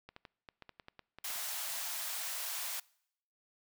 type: clicks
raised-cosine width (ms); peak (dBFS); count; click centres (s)
0.3; -33; 12; 0.09 / 0.164 / 0.252 / 0.488 / 0.623 / 0.693 / 0.798 / 0.884 / 0.993 / 1.186 / 1.304 / 1.359
type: high-pass noise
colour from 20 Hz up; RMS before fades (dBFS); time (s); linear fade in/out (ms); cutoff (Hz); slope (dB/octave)
white; -39; 1.24-2.8; 5; 600; 48
effects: noise-tail reverb RT60 0.7 s tail -24 dB re dry